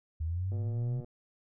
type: linear sweep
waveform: sine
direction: up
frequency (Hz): 76.7 to 130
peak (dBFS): -30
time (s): 0.2-1.01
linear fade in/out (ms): 10
type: click train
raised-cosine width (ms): 2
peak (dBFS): -34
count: 64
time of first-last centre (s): 0.52-1.045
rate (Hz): 120
effects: none